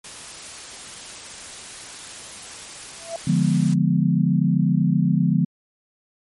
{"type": "noise", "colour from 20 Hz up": "white", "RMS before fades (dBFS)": -37, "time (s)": [0.04, 3.74], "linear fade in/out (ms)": 5}
{"type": "tone with exponential growth", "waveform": "sine", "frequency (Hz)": 668, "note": "E5", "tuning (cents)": 23, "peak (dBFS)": -23, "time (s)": [2.93, 3.16], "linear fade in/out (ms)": 1, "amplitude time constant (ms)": 49}
{"type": "chord", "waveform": "sine", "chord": "D diminished seventh", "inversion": "none", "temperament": "equal", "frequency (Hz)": [146.83, 174.61, 207.7, 246.9], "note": ["D3", "F3", "Ab3", "Cb4"], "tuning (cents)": [0, 0, 0, 0], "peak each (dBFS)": [-21, -19, -23, -24], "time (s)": [3.27, 5.45], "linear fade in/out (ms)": 5}
{"effects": ["MP3 48 kbps"]}